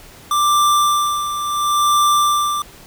square tone with tremolo, 1180 Hz, D6, 8 cents sharp, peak -12 dBFS, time 0.31-2.62 s, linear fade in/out 2 ms, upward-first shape sine, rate 0.72 Hz, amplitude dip 65%, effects pink hiss -42 dBFS RMS until 2.86 s

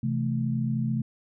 sine chord, A minor, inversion first, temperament equal, 130.81 / 164.81 / 220 Hz, C3 / E3 / A3, 0 / 0 / 0 cents, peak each -27 / -33 / -28 dBFS, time 0.03-1.02 s, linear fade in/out 5 ms, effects none

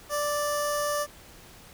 15% pulse tone with notch filter, 587.3 Hz, D5, in tune, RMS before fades -28 dBFS, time 0.09-1.07 s, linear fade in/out 50 ms, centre 2300 Hz, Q 1, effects pink hiss -50 dBFS RMS until 1.73 s

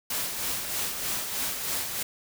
white noise with tremolo, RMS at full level -29 dBFS, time 0.1-2.03 s, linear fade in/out 5 ms, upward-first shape sine, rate 3.2 Hz, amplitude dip 45%, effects none

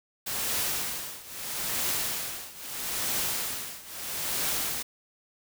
white noise with tremolo, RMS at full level -28 dBFS, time 0.26-4.83 s, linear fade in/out 10 ms, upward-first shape triangle, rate 0.77 Hz, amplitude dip 90%, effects none

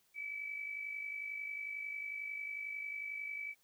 sine tone with amplitude modulation, 2297 Hz, D7, 39 cents flat, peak -37 dBFS, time 0.14-3.55 s, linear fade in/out 50 ms, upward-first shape sine, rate 51.1 Hz, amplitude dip 55%, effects white hiss -73 dBFS RMS until 3.63 s

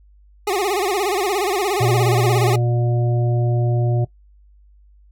25% pulse tone with vibrato, 387.9 Hz, G4, 18 cents flat, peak -14 dBFS, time 0.47-2.56 s, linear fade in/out 5 ms, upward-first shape sine, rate 17 Hz, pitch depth 150 cents each way
harmonic tone, 120 Hz, B2, 49 cents flat, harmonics 1 / 3 / 5 / 6, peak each -16 / -26 / -30 / -32 dBFS, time 1.8-4.05 s, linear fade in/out 10 ms
effects noise-tail reverb RT60 0.1 s tail -19 dB re dry + added 50 Hz sine -47 dBFS peak until 5.11 s

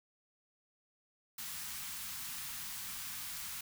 white band-stop noise, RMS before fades -43 dBFS, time 1.38-3.61 s, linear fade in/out 5 ms, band 230 to 920 Hz, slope 24 dB/octave, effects none

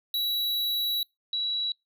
square / sine tone pair in turn, 3910 / 3910 Hz, B7 / B7, -18 / -18 cents, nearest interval unison, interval 0 cents, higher neither, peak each -26 dBFS, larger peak neither, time 0.14-1.03 / 1.33-1.72 s, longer first, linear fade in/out 2 ms, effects noise-tail reverb RT60 0.2 s tail -24 dB re dry

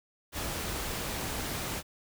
pink noise, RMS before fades -35 dBFS, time 0.32-1.83 s, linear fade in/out 50 ms, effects none

